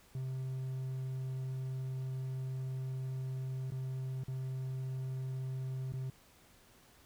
triangle tone with dropouts, 130.81 Hz, C3, in tune, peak -34 dBFS, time 0.15-6.1 s, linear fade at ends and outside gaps 2 ms, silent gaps 3.704-3.72 / 4.236-4.281 / 5.923-5.936 s, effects pink hiss -63 dBFS RMS until 7.05 s

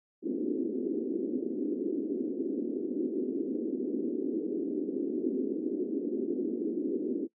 white band-pass noise, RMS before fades -32 dBFS, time 0.22-7.28 s, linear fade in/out 50 ms, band 240 to 390 Hz, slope 48 dB/octave, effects noise-tail reverb RT60 0.1 s tail -19 dB re dry

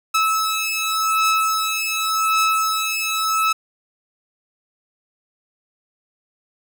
sawtooth beating tone pair, 1300 / 1300.88 Hz, E6 / E6, -24 / -23 cents, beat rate 0.88 Hz, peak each -17 / -17 dBFS, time 0.14-3.53 s, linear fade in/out 10 ms, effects none

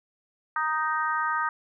harmonic tone, 311.1 Hz, D#4, in tune, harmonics 3 / 4 / 5 / 6, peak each -30 / -27 / -30 / -35 dBFS, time 0.56-1.49 s, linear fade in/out 2 ms, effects none

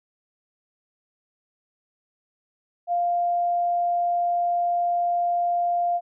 sine tone, 698.5 Hz, F5, in tune, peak -20 dBFS, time 2.87-6.01 s, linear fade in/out 50 ms, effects none

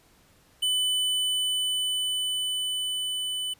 square tone with level ramp, 3000 Hz, F#7, 23 cents sharp, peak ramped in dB -23 to -29 dBFS, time 0.62-3.54 s, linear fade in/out 10 ms, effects pink hiss -60 dBFS RMS until 3.59 s + resampled to 32000 Hz

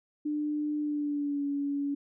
sine tone with pitch glide, 298.5 to 283.4 Hz, D4 to C#4, +28 to +38 cents, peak -28 dBFS, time 0.25-1.95 s, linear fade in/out 10 ms, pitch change -90 cents, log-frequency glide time 0.8-1.45 s, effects none

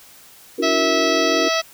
sine chord, F# dominant seventh, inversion second, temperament equal with one note detuned, 283.7 / 329.6 / 370 / 466.2 Hz, C#4 / E4 / F#4 / A#4, +40 / 0 / 0 / 0 cents, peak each -25 / -24 / -25 / -24 dBFS, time 0.58-1.49 s, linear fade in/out 10 ms
harmonic tone, 652 Hz, E5, 19 cents flat, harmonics 1 / 2 / 3 / 4 / 5 / 6 / 7 / 8 / 9, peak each -21 / -24 / -26 / -27 / -28 / -29 / -29 / -30 / -31 dBFS, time 0.62-1.62 s, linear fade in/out 20 ms
effects white hiss -46 dBFS RMS until 1.73 s

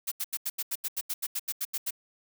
blue noise bursts, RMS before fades -31 dBFS, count 15, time 0.07-1.908 s, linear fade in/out 10 ms, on 46 ms, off 82 ms, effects none

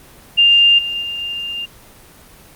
sine tone with level steps, 2800 Hz, F7, 4 cents sharp, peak -7 / -19 / -21 dBFS, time 0.37-1.66 s, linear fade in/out 20 ms, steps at 0.78 / 1.02 s, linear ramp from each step 10 ms, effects pink hiss -43 dBFS RMS until 2.55 s + Opus 24 kbps

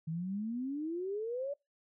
sine exponential sweep, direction up, 155.56 to 582 Hz, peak -34 dBFS, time 0.07-1.54 s, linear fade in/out 10 ms, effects noise-tail reverb RT60 0.2 s tail -22 dB re dry

